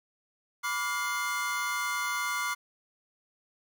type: tone cluster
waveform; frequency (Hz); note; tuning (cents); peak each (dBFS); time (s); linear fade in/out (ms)
square; 989 / 1157 / 1420 / 2099; B5 / D6 / F6 / C7; +2 / -26 / +28 / +5; -38 / -35 / -35 / -35; 0.63-2.55; 20
effects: none